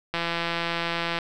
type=click train; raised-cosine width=0.3 ms; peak=-11 dBFS; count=178; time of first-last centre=0.14-1.187 s; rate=169 Hz; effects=none